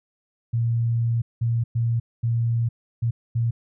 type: tone bursts at uneven times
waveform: sine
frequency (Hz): 116.54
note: A#2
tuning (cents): 0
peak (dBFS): -19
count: 6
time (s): 0.53-1.22 / 1.41-1.64 / 1.75-2 / 2.23-2.69 / 3.02-3.11 / 3.35-3.51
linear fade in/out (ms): 10
effects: none